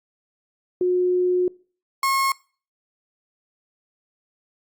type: tone pair in turn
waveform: sine / 35% pulse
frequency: 361.6 / 1083.6 Hz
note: F#4 / C#6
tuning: -40 / -40 cents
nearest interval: octave + perfect fifth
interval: 1900 cents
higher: second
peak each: -17 dBFS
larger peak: neither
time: 0.81-1.48 / 2.03-2.32 s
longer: first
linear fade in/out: 2 ms
effects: noise-tail reverb RT60 0.4 s tail -23 dB re dry + Opus 48 kbps